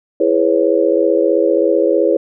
sine chord, C# minor seventh, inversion first, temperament just, 332.6 / 415.8 / 498.9 / 554.4 Hz, E4 / G#4 / B4 / C#5, +16 / +2 / +17 / 0 cents, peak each -16 dBFS, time 0.2-2.17 s, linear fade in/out 5 ms, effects none

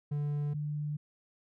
triangle / sine tone pair in turn, 146.3 / 148.6 Hz, D3 / D3, -6 / +21 cents, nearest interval unison, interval 27 cents, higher second, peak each -28 / -32 dBFS, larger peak first, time 0.11-0.54 / 0.54-0.97 s, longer neither, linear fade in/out 10 ms, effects none

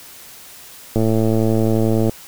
click train, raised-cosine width 2 ms, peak -5 dBFS, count 127, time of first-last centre 0.96-2.095 s, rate 111 Hz, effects white hiss -40 dBFS RMS until 2.27 s

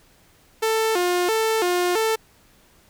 sawtooth tone with vibrato, 397.3 Hz, G4, 23 cents sharp, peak -15 dBFS, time 0.62-2.16 s, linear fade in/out 10 ms, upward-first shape square, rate 1.5 Hz, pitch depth 190 cents each way, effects pink hiss -56 dBFS RMS until 2.89 s

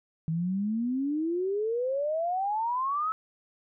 sine exponential sweep, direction up, 157.2 to 1308 Hz, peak -26 dBFS, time 0.28-3.12 s, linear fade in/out 0 ms, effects none

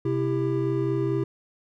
triangle tone cluster, 129.3 / 332.1 / 396.6 Hz, C3 / E4 / G4, -20 / +13 / +20 cents, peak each -25 dBFS, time 0.05-1.24 s, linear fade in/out 5 ms, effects none

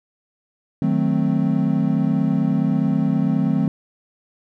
triangle chord, D# diminished seventh, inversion none, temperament equal, 155.56 / 185 / 220 / 261.6 Hz, D#3 / F#3 / A3 / C4, 0 / 0 / 0 / 0 cents, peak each -20 dBFS, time 0.82-3.68 s, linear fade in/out 2 ms, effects none

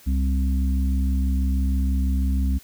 harmonic tone, 66.2 Hz, C2, 21 cents sharp, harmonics 1 / 3 / 4, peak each -19 / -29 / -31 dBFS, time 0.06-2.59 s, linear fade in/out 20 ms, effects white hiss -50 dBFS RMS until 2.63 s

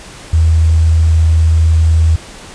sine tone with quantisation, 80.8 Hz, E2, 34 cents flat, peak -6 dBFS, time 0.33-2.16 s, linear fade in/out 5 ms, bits 6, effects pink hiss -33 dBFS RMS until 2.54 s + resampled to 22050 Hz

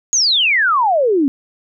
sine exponential sweep, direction down, 6780 to 261.4 Hz, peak -11 dBFS, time 0.13-1.28 s, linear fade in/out 0 ms, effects none

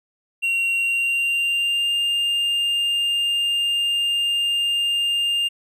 triangle tone with pitch glide, 2750 to 2806 Hz, F7 to F7, -27 to +8 cents, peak -17 dBFS, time 0.42-5.49 s, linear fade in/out 20 ms, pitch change +35 cents, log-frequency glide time 0.75-1.92 s, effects none

